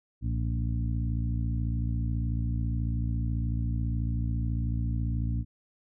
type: harmonic tone with a mistuned harmonic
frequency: 58.27 Hz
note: A#1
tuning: in tune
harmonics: 1 / 2 / 3 / 4 / 5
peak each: -29 / -30 / -40 / -38 / -42 dBFS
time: 0.21-5.45 s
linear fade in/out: 50 ms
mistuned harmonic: 1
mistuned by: +120 cents
effects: none